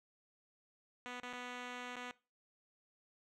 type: tone with dropouts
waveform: 5% pulse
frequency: 246.9 Hz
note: B3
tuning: in tune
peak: -32 dBFS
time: 1.06-2.11 s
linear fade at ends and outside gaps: 0 ms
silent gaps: 1.201-1.231 / 1.328-1.335 / 1.957-1.965 s
effects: noise-tail reverb RT60 0.3 s tail -20 dB re dry + low-pass 5000 Hz 12 dB/octave